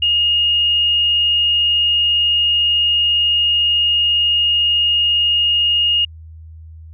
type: tone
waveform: sine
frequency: 2853 Hz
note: F7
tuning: 36 cents sharp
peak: -12 dBFS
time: 0.02-6.05 s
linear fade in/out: 5 ms
effects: added 80 Hz sine -34 dBFS peak until 6.93 s